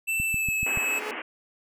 square tone with pitch glide, 2661 to 2594 Hz, E7 to E7, +16 to -28 cents, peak -25 dBFS, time 0.07-1 s, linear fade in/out 20 ms, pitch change -44 cents, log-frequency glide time 0.24-0.54 s
click train, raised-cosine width 5 ms, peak -21 dBFS, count 5, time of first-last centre 0.2-0.774 s, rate 6.97 Hz
sawtooth tone with exponential growth, 425.7 Hz, G#4, 43 cents sharp, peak -27 dBFS, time 0.51-1.11 s, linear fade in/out 1 ms, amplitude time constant 130 ms
white band-pass noise, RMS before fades -35 dBFS, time 0.66-1.22 s, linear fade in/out 5 ms, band 220 to 2900 Hz, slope 96 dB/octave
effects none

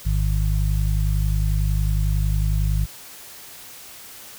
harmonic tone, 51 Hz, G#1, 31 cents flat, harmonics 1 / 2 / 3, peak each -19 / -24 / -26 dBFS, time 0.05-2.86 s, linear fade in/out 20 ms, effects white hiss -41 dBFS RMS until 4.38 s

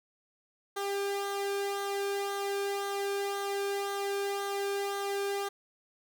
sawtooth tone with flanger, 399.1 Hz, G4, 31 cents sharp, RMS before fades -33 dBFS, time 0.76-5.49 s, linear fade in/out 10 ms, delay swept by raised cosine 0.39 to 1.03 ms, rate 1.9 Hz, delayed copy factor -0.6, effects none

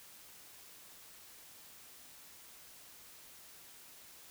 silence, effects white hiss -56 dBFS RMS until 4.3 s

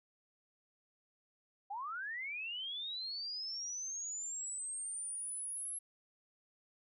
sine linear sweep, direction up, 763 to 11120 Hz, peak -39 dBFS, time 1.7-5.79 s, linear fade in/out 10 ms, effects none

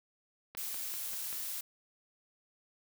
click train, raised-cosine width 0.3 ms, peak -30 dBFS, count 5, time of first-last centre 0.55-1.328 s, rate 5.14 Hz
blue noise, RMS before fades -39 dBFS, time 0.57-1.61 s, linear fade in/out 5 ms
effects none

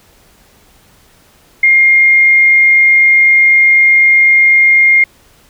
sine tone, 2124 Hz, C7, 25 cents sharp, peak -4 dBFS, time 1.63-5.04 s, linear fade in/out 5 ms, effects pink hiss -47 dBFS RMS until 5.49 s

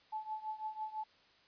sine tone with tremolo, 866 Hz, A5, 28 cents flat, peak -35 dBFS, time 0.12-1.04 s, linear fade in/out 10 ms, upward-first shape triangle, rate 6 Hz, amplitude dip 90%, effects white hiss -66 dBFS RMS until 1.47 s + resampled to 11025 Hz

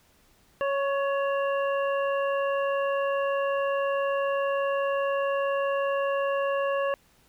harmonic tone with a mistuned harmonic, 554.4 Hz, C#5, in tune, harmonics 1 / 2 / 3 / 5, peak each -25 / -31 / -35 / -39 dBFS, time 0.61-6.94 s, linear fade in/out 0 ms, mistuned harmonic 3, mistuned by +26 cents, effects pink hiss -62 dBFS RMS until 7.28 s

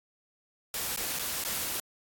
white noise with dropouts, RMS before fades -33 dBFS, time 0.74-1.8 s, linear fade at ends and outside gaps 2 ms, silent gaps 0.962-0.972 / 1.189-1.193 / 1.44-1.448 s, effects AAC 64 kbps

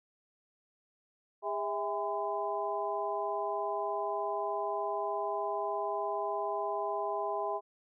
harmonic tone with a mistuned harmonic, 203.3 Hz, G#3, 37 cents flat, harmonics 2 / 3 / 4 / 5, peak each -37 / -36 / -37 / -37 dBFS, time 1.42-7.61 s, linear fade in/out 50 ms, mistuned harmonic 3, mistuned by +110 cents, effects none

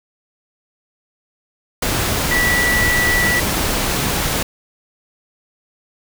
sine tone in noise, 1950 Hz, B6, 23 cents flat, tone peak -15 dBFS, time 2.31-3.4 s, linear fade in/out 5 ms, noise pink, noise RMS -19 dBFS, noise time 1.82-4.43 s, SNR +1 dB, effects none

